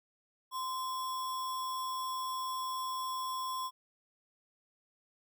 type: tone with sample-and-hold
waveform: sine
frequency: 1037 Hz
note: C6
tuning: 16 cents flat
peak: -34 dBFS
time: 0.51-3.71 s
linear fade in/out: 50 ms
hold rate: 4410 Hz
effects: none